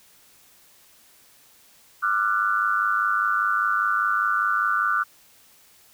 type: tone cluster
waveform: sine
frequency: 1186 / 1374 / 1479 Hz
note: D6 / F6 / F#6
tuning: +17 / -29 / -1 cents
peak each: -24 dBFS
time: 2.02-5.04 s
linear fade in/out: 20 ms
effects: white hiss -55 dBFS RMS until 5.93 s